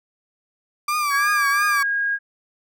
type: tone with vibrato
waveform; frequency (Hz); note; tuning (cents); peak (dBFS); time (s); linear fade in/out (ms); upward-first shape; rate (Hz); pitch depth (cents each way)
35% pulse; 1174.7; D6; 0; -18; 0.88-1.83; 5; triangle; 2.9; 84
type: tone with pitch glide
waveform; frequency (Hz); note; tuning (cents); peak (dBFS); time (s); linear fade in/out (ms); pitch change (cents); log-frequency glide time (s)
sine; 1646 to 1632.7; G#6 to G#6; -16 to -30; -19; 1.1-2.19; 50; -14; 1.23-1.52
effects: none